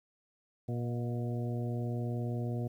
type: harmonic tone with a mistuned harmonic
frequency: 119.6 Hz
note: A#2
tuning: 45 cents sharp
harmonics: 1 / 2 / 3 / 4 / 5 / 6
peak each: -33 / -39 / -43 / -45 / -47 / -49 dBFS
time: 0.68-2.68 s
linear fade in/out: 10 ms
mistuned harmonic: 5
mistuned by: +42 cents
effects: 11-bit